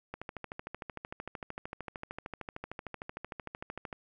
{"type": "click train", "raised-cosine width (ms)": 0.5, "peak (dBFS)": -24, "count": 51, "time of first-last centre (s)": [0.14, 3.928], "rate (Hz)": 13.2, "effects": []}